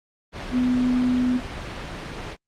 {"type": "tone in noise", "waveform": "sine", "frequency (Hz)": 250, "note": "B3", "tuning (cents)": 21, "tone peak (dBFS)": -18, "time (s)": [0.51, 1.41], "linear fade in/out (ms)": 50, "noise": "pink", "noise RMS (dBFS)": -32, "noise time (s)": [0.32, 2.37], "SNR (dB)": 11, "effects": ["low-pass 4000 Hz 12 dB/octave", "Opus 32 kbps"]}